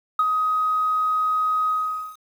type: tone with ADSR envelope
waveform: sine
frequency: 1258 Hz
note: D#6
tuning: 19 cents sharp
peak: -13 dBFS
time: 0.19-2.17 s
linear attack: 4 ms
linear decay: 40 ms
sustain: -5 dB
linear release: 480 ms
effects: tanh soft clip ceiling -12 dBFS + 8-bit